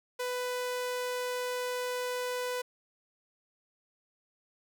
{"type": "tone", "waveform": "sawtooth", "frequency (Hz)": 497.2, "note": "B4", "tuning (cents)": 12, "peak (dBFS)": -28, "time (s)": [0.19, 2.62], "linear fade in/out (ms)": 10, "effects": []}